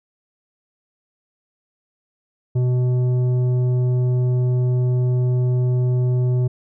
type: tone with tanh clipping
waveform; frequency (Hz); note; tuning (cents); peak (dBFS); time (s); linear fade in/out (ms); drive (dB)
sine; 125.1; B2; +23; -17; 2.55-6.48; 10; 9
effects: none